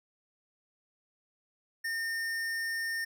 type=tone with hard clipping; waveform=triangle; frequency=1820 Hz; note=A#6; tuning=42 cents flat; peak=-33 dBFS; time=1.84-3.05 s; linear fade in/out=10 ms; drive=18 dB; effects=none